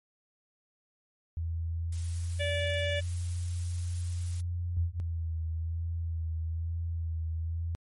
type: tone with pitch glide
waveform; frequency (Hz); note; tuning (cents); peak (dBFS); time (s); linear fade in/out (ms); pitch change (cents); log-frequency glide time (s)
sine; 82.7 to 87.16; E2 to F2; +6 to -3; -30; 1.37-5; 0; +91; 1.67-2.62
type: noise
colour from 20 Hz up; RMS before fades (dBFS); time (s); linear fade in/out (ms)
blue; -46; 1.92-4.41; 5
type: harmonic tone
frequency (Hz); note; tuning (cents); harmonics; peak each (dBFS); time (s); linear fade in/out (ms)
579; D5; -25; 1 / 3 / 4 / 5 / 6; -32 / -37 / -38 / -39 / -40; 2.39-3.01; 20
type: tone with vibrato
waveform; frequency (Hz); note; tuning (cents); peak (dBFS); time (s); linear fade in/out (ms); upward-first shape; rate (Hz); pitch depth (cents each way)
sine; 82.41; E2; 0; -30; 4.77-7.75; 0; sine; 1.1; 31
effects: MP3 48 kbps